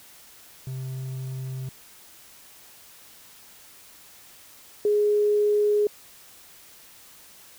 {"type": "tone pair in turn", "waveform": ["triangle", "sine"], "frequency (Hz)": [130.81, 416.6], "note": ["C3", "G#4"], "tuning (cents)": [0, 5], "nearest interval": "octave + minor sixth", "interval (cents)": 2005, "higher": "second", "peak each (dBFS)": [-28, -18], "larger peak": "second", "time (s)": [[0.67, 1.69], [4.85, 5.87]], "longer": "neither", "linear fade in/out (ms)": 2, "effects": ["white hiss -50 dBFS RMS until 7.58 s"]}